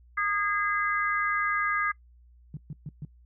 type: harmonic tone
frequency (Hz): 410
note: G#4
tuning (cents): -22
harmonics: 3 / 4 / 5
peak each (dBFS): -28 / -29 / -30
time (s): 0.17-1.92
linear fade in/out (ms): 10
type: tone bursts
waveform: sine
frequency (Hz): 148.6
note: D3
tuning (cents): +21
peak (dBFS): -33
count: 4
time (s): 2.54-3.05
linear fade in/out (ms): 2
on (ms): 30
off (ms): 130
effects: noise-tail reverb RT60 0.1 s tail -21 dB re dry + added 60 Hz sine -53 dBFS peak until 3.25 s